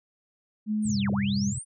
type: tone with pitch glide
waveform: sine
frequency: 213.2 to 200.1 Hz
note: G#3 to G3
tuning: +46 to +36 cents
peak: -24 dBFS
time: 0.66-1.54 s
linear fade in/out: 50 ms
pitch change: -110 cents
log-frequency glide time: 0.89-0.98 s
type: linear two-way sweep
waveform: sine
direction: down then up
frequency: 9397 to 174.61 to 9397 Hz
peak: -34 dBFS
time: 0.82-1.65 s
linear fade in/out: 50 ms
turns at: 1.11 s
type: chord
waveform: sine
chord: F# diminished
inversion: none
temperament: equal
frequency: 92.5 / 110 / 130.81 Hz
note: F#2 / A2 / C3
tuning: 0 / 0 / 0 cents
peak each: -36 / -37 / -32 dBFS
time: 0.85-1.59 s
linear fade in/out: 10 ms
effects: none